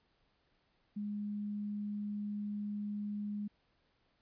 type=tone; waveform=sine; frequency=206.8 Hz; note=G#3; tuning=7 cents flat; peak=-36 dBFS; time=0.96-3.48 s; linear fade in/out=10 ms; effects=pink hiss -75 dBFS RMS until 4.21 s + resampled to 11025 Hz